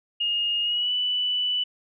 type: tone with pitch glide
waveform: sine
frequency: 2847 to 2975 Hz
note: F7 to F#7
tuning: +33 to +9 cents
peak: -22 dBFS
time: 0.2-1.64 s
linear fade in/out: 10 ms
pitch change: +76 cents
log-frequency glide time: 0.62-0.92 s
effects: none